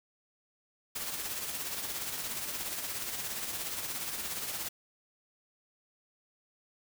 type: noise with tremolo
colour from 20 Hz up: white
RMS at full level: -35 dBFS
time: 0.95-4.69 s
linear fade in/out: 10 ms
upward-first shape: triangle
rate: 17 Hz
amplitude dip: 50%
effects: none